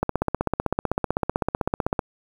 click train, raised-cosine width 1 ms, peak -7 dBFS, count 32, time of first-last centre 0.03-1.992 s, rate 15.8 Hz, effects 7-bit

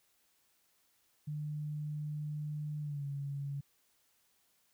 sine tone with pitch glide, 150 to 140.77 Hz, D3 to C#3, +37 to +27 cents, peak -36 dBFS, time 1.27-3.61 s, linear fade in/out 10 ms, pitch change -110 cents, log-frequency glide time 2.81-3.05 s, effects white hiss -73 dBFS RMS until 4.73 s

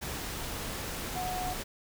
sine tone in noise, 732 Hz, F#5, 19 cents flat, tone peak -33 dBFS, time 1.15-1.54 s, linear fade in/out 20 ms, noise pink, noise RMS -37 dBFS, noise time 0.01-1.64 s, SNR +1 dB, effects none

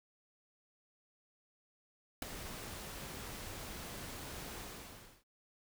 pink noise with ADSR envelope, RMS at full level -34 dBFS, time 2.22-5.24 s, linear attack 5 ms, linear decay 4 ms, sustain -12 dB, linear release 670 ms, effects none

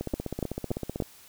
two click trains, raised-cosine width 2 ms, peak -14 / -18 dBFS, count 4 / 17, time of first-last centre 0.14-1.002 / 0.01-1.023 s, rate 3.48 / 15.8 Hz, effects white hiss -53 dBFS RMS until 1.28 s

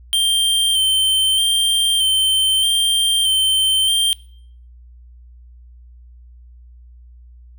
square tone with vibrato, 3136 Hz, G7, in tune, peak -14 dBFS, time 0.13-4.13 s, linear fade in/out 0 ms, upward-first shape square, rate 0.8 Hz, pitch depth 19 cents each way, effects noise-tail reverb RT60 0.6 s tail -22 dB re dry + added 60 Hz sine -40 dBFS peak until 7.58 s

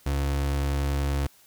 35% pulse tone, 70.1 Hz, C#2, 20 cents sharp, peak -22 dBFS, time 0.06-1.27 s, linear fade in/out 5 ms, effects white hiss -57 dBFS RMS until 1.46 s

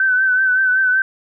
sine tone with vibrato, 1525 Hz, G6, 48 cents flat, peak -12 dBFS, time 0-1.02 s, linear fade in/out 2 ms, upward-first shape triangle, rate 5.3 Hz, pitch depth 48 cents each way, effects none

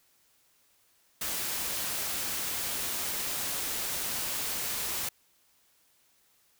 white noise, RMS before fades -33 dBFS, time 1.21-5.09 s, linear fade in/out 5 ms, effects white hiss -67 dBFS RMS until 6.59 s

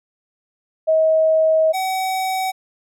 sine / square tone pair in turn, 636 / 756.3 Hz, D#5 / F#5, +38 / +38 cents, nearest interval minor third, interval 300 cents, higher second, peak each -12 / -20 dBFS, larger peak first, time 0.87-1.73 / 1.73-2.52 s, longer first, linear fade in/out 20 ms, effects none

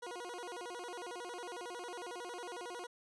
20% pulse tone with vibrato, 415.3 Hz, G#4, in tune, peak -38 dBFS, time 0.02-2.87 s, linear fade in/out 10 ms, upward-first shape square, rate 11 Hz, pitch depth 260 cents each way, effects resampled to 24000 Hz + 13-bit

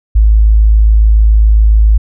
sine tone, 53.6 Hz, A1, 45 cents flat, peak -3 dBFS, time 0.15-1.98 s, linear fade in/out 10 ms, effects none

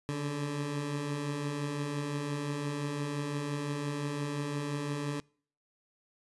20% pulse beating tone pair, 139.8 / 145.6 Hz, C#3 / D3, +15 / -15 cents, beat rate 5.8 Hz, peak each -37 / -28 dBFS, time 0.09-5.2 s, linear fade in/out 0 ms, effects noise-tail reverb RT60 0.5 s tail -26 dB re dry + resampled to 24000 Hz

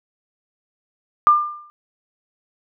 sine tone with exponential decay, 1197 Hz, D6, 33 cents sharp, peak -6 dBFS, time 1.27-1.7 s, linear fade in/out 0 ms, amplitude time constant 92 ms, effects none

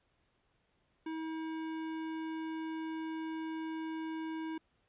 sine tone with hard clipping, 320 Hz, D#4, 49 cents sharp, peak -39 dBFS, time 1.06-4.58 s, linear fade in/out 5 ms, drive 16 dB, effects pink hiss -75 dBFS RMS until 4.88 s + resampled to 8000 Hz

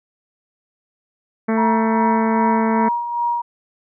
harmonic tone, 222.6 Hz, A3, 20 cents sharp, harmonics 1 / 2 / 3 / 4 / 5 / 6 / 7 / 8 / 9 / 10, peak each -17 / -23 / -27 / -29 / -31 / -33 / -34 / -35 / -36 / -37 dBFS, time 1.48-2.89 s, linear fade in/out 10 ms
sine tone with tremolo, 950 Hz, A#5, 33 cents sharp, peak -16 dBFS, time 1.57-3.42 s, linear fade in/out 10 ms, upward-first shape sine, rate 2.5 Hz, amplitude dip 55%
effects none

